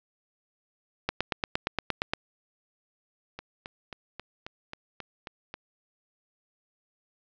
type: two click trains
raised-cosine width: 0.3 ms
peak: -22 / -10 dBFS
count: 9 / 10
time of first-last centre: 3.39-5.541 / 1.09-2.135 s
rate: 3.72 / 8.61 Hz
effects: resampled to 16000 Hz + 8-bit